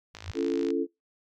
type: tone with exponential growth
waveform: sine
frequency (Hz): 89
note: F2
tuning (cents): +33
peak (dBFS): -30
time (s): 0.14-0.31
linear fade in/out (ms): 5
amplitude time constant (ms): 35
type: click train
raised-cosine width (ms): 0.2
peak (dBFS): -24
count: 31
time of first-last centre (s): 0.15-0.705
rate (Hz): 54.1
type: chord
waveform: sine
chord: Db augmented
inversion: none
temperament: equal with one note detuned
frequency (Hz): 277.2 / 340.5 / 440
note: Db4 / F4 / A4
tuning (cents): 0 / -44 / 0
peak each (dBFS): -29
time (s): 0.34-0.87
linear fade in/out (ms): 50
effects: noise-tail reverb RT60 0.2 s tail -22 dB re dry